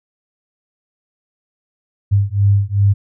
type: beating tone pair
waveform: sine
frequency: 99.1 / 101.7 Hz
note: G2 / G#2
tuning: +19 / -36 cents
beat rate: 2.6 Hz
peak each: -14 dBFS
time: 2.11-2.94 s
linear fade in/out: 20 ms
effects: none